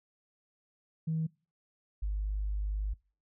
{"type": "tone pair in turn", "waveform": "sine", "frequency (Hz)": [160, 50.95], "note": ["D#3", "G#1"], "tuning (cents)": [49, -32], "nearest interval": "octave + minor sixth", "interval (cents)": 1981, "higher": "first", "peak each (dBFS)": [-28, -29], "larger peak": "first", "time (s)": [[1.07, 1.27], [2.02, 2.94]], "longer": "second", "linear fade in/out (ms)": 10, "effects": ["noise-tail reverb RT60 0.4 s tail -26 dB re dry", "tanh soft clip ceiling -24 dBFS"]}